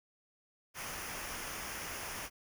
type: noise with comb filter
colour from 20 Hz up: pink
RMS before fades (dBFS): -42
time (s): 0.74-2.3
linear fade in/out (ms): 50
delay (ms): 0.25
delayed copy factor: -0.6
effects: none